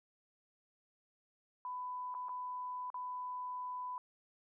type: tone with dropouts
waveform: sine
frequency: 998 Hz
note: B5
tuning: 18 cents sharp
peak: -39 dBFS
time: 1.65-3.98 s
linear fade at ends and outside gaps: 1 ms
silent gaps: 2.142-2.149 / 2.285-2.292 / 2.902-2.943 s
effects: none